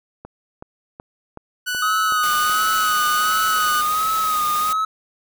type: click train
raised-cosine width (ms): 1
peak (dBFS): -21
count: 7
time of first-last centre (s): 0.25-2.497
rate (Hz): 2.67
type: tone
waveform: sawtooth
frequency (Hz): 1483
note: F#6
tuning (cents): +4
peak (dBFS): -18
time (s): 1.66-3.82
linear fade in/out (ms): 20
type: tone with vibrato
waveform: triangle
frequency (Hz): 1257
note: D#6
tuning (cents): +17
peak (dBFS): -16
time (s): 1.82-4.85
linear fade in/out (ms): 5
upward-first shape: sine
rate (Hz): 1.4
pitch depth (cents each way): 51
type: noise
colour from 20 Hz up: white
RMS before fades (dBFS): -29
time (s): 2.23-4.73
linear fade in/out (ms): 5
effects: none